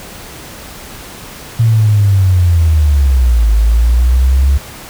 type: linear two-way sweep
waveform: sine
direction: down then up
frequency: 116 to 52.8 to 69.6 Hz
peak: -6 dBFS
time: 1.59-4.58 s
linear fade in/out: 10 ms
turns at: 3.52 s
effects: pink hiss -31 dBFS RMS until 4.89 s